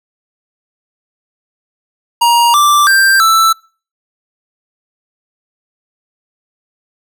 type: tone with pitch steps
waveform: square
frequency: 944 / 1174 / 1578 / 1324 Hz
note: A#5 / D6 / G6 / E6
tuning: +22 / -1 / +11 / +7 cents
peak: -7 dBFS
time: 2.21-3.53 s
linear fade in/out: 10 ms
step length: 330 ms
effects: noise-tail reverb RT60 0.4 s tail -26 dB re dry